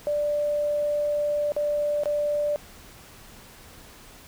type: tone with dropouts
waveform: sine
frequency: 589 Hz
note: D5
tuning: 5 cents sharp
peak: -22 dBFS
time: 0.07-2.56 s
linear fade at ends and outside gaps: 0 ms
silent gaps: 1.52-1.565 / 2.035-2.057 s
effects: pink hiss -48 dBFS RMS until 4.27 s